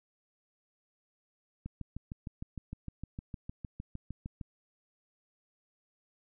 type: click train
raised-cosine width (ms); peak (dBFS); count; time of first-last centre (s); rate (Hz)
5; -27; 19; 1.66-4.412; 6.54
effects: none